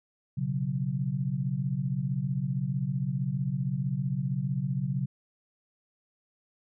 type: chord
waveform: sine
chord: B suspended second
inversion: none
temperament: just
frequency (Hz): 123.47 / 138.9 / 185.21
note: B2 / C#3 / F#3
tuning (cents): 0 / +4 / +2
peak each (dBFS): -34 / -29 / -33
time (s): 0.37-5.06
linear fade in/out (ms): 10
effects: none